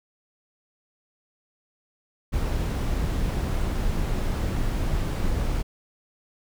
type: noise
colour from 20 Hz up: brown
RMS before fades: -25 dBFS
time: 2.32-5.63 s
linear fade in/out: 20 ms
effects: none